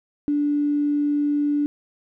triangle tone with tanh clipping, 291.7 Hz, D4, 12 cents flat, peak -18 dBFS, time 0.28-1.66 s, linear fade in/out 0 ms, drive 3 dB, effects none

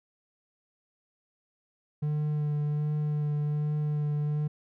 triangle tone with vibrato, 149.2 Hz, D3, 28 cents sharp, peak -24 dBFS, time 2.02-4.48 s, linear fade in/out 10 ms, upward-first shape sine, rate 1.3 Hz, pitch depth 15 cents each way, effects none

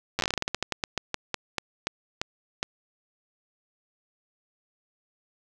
slowing click train, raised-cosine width 0.2 ms, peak -9 dBFS, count 23, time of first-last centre 0.19-2.629 s, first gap 9 ms, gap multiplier 1.2, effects none

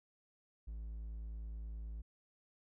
triangle tone, 54.8 Hz, A1, 6 cents flat, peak -40 dBFS, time 0.67-2.02 s, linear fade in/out 10 ms, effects none

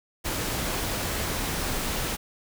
pink noise, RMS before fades -29 dBFS, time 0.24-2.17 s, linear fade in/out 20 ms, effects none

